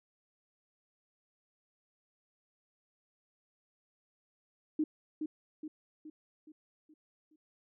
sine tone with echo, 307.9 Hz, D#4, 18 cents flat, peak -27 dBFS, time 4.79-4.84 s, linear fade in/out 5 ms, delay 420 ms, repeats 6, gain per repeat -6 dB, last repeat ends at 7.36 s, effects none

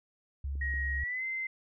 sine tone, 69.3 Hz, C#2, in tune, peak -32 dBFS, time 0.44-1.04 s, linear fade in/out 5 ms
clicks, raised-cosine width 3 ms, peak -39 dBFS, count 2, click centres 0.555 / 0.739 s
sine tone with pitch glide, 1889 to 2072 Hz, A#6 to C7, +22 to -17 cents, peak -32 dBFS, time 0.61-1.47 s, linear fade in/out 5 ms, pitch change +161 cents, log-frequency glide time 0.98-1.24 s
effects none

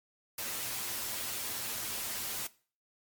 white noise with comb filter, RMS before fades -37 dBFS, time 0.38-2.47 s, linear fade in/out 5 ms, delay 8.9 ms, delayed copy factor +0.6, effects noise-tail reverb RT60 0.4 s tail -19 dB re dry + MP3 96 kbps

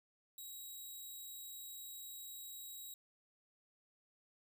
5% pulse tone, 3836 Hz, A#7, 49 cents sharp, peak -40 dBFS, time 0.38-2.94 s, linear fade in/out 2 ms, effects none

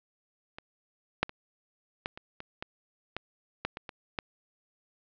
clicks, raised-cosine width 0.3 ms, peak -25 / -7 / -25 / -15 / -26 / -24 / -19 / -17 / -13 / -21 / -23 / -14 dBFS, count 12, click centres 0.585 / 1.23 / 1.294 / 2.059 / 2.175 / 2.404 / 2.625 / 3.166 / 3.65 / 3.771 / 3.892 / 4.188 s, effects low-pass 4000 Hz 12 dB/octave

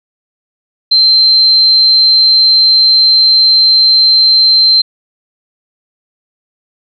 sine tone, 4121 Hz, C8, 27 cents flat, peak -4 dBFS, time 0.91-4.82 s, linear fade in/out 10 ms, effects none

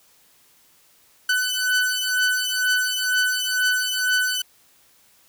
sawtooth beating tone pair, 1500 / 1502.1 Hz, F#6 / F#6, +23 / +26 cents, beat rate 2.1 Hz, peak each -19 dBFS, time 1.29-4.42 s, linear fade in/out 5 ms, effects white hiss -57 dBFS RMS until 5.28 s

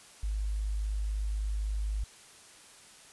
sine tone, 51.91 Hz, G#1, in tune, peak -29 dBFS, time 0.23-2.04 s, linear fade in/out 5 ms, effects white hiss -54 dBFS RMS until 3.12 s + resampled to 24000 Hz

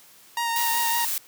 sawtooth tone with vibrato, 932.3 Hz, A#5, in tune, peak -20 dBFS, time 0.37-1.05 s, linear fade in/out 2 ms, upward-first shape triangle, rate 5.3 Hz, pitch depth 23 cents each way
blue noise, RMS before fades -27 dBFS, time 0.56-1.18 s, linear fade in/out 0 ms
effects white hiss -52 dBFS RMS until 1.27 s + high-pass 80 Hz 12 dB/octave

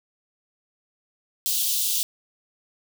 white high-pass noise, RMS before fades -24 dBFS, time 1.46-2.03 s, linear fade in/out 0 ms, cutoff 3000 Hz, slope 48 dB/octave, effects none

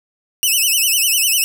10% pulse tone with vibrato, 2794 Hz, F7, in tune, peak -5 dBFS, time 0.43-1.44 s, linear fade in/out 0 ms, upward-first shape sine, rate 10 Hz, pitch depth 150 cents each way, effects none

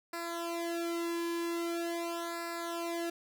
sawtooth tone with flanger, 339 Hz, E4, 49 cents sharp, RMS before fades -36 dBFS, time 0.13-3.1 s, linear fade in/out 5 ms, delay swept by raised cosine 0.31 to 1.41 ms, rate 0.43 Hz, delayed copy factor -1, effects none

